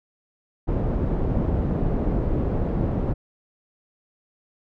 pink low-pass noise, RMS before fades -23 dBFS, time 0.67-3.14 s, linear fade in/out 20 ms, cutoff 470 Hz, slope 12 dB/octave, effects none

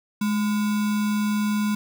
sine tone with sample-and-hold, 210 Hz, G#3, 19 cents sharp, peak -20 dBFS, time 0.21-1.75 s, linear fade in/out 5 ms, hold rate 1225 Hz, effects none

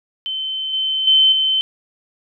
sine tone with level steps, 3076 Hz, G7, 33 cents flat, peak -21 / -17 / -9 / -14 dBFS, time 0.26-1.61 s, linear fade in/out 0 ms, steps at 0.73 / 1.07 / 1.32 s, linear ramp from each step 5 ms, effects none

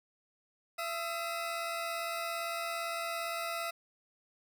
20% pulse tone pair together, 674.8 / 1272 Hz, E5 / D#6, +40 / +38 cents, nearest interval major seventh, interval 1098 cents, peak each -31 / -35 dBFS, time 0.78-3.71 s, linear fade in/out 10 ms, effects none

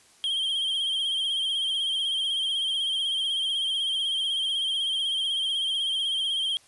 triangle tone with vibrato, 3185 Hz, G7, 27 cents sharp, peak -23 dBFS, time 0.24-6.57 s, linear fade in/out 0 ms, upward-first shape sine, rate 16 Hz, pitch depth 54 cents each way, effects white hiss -57 dBFS RMS until 6.67 s + resampled to 24000 Hz

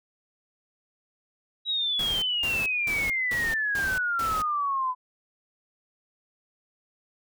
sine exponential sweep, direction down, 3886 to 1000 Hz, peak -24 dBFS, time 1.65-4.95 s, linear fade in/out 50 ms
pink noise bursts, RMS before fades -36 dBFS, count 6, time 1.99-4.42 s, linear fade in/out 2 ms, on 230 ms, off 210 ms
effects none

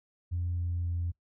sine tone with pitch steps, 87.31 / 86.71 / 86.11 Hz, F2 / F2 / F2, 0 / -12 / -24 cents, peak -28 dBFS, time 0.31-1.12 s, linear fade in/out 20 ms, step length 270 ms, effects noise-tail reverb RT60 0.1 s tail -21 dB re dry + tanh soft clip ceiling -25 dBFS

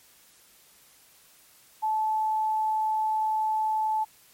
sine tone, 869 Hz, A5, 22 cents flat, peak -23 dBFS, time 1.82-4.05 s, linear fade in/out 20 ms, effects white hiss -57 dBFS RMS until 4.33 s + MP3 64 kbps

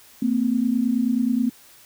sine tone pair together, 227.3 / 256.7 Hz, A#3 / C4, -43 / -33 cents, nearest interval major second, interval 210 cents, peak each -21 dBFS, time 0.22-1.5 s, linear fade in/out 5 ms, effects white hiss -50 dBFS RMS until 1.85 s

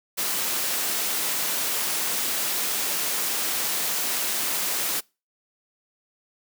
white noise, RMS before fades -26 dBFS, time 0.17-5.01 s, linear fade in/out 20 ms, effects noise-tail reverb RT60 0.3 s tail -26 dB re dry + high-pass 200 Hz 12 dB/octave

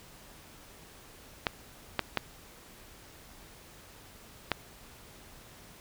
clicks, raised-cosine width 0.3 ms, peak -10 dBFS, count 4, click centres 1.468 / 1.993 / 2.173 / 4.517 s, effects pink hiss -53 dBFS RMS until 5.8 s

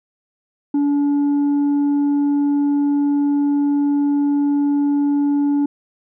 sine tone with tanh clipping, 286.9 Hz, D4, 40 cents flat, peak -15 dBFS, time 0.74-5.66 s, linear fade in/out 5 ms, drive 3 dB, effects none

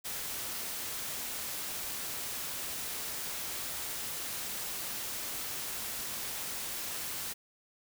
white noise, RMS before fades -38 dBFS, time 0.04-7.34 s, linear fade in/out 20 ms, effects none

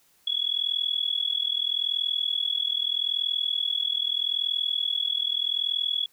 sine tone with amplitude modulation, 3373 Hz, G#7, 26 cents sharp, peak -20 dBFS, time 0.27-6.06 s, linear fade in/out 5 ms, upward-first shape sine, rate 40.8 Hz, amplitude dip 90%, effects white hiss -63 dBFS RMS until 6.12 s

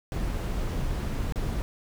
brown noise with dropouts, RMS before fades -29 dBFS, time 0.12-1.62 s, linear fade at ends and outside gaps 0 ms, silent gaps 1.323-1.358 s, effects none

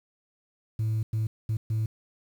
sine tone bursts at uneven times, 110 Hz, A2, in tune, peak -22 dBFS, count 4, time 0.79-1.03 / 1.13-1.27 / 1.49-1.57 / 1.7-1.86 s, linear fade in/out 5 ms, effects tanh soft clip ceiling -23 dBFS + 9-bit

